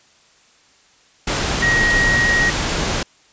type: tone in noise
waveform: sine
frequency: 1890 Hz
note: A#6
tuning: 23 cents sharp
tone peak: -14 dBFS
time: 1.62-2.5 s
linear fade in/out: 5 ms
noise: pink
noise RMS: -20 dBFS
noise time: 1.27-3.03 s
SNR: +3 dB
effects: white hiss -53 dBFS RMS until 3.32 s + resampled to 16000 Hz